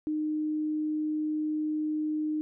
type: tone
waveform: sine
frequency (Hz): 306.6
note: D#4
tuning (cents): -25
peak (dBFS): -27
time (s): 0.07-2.41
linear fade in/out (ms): 0
effects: none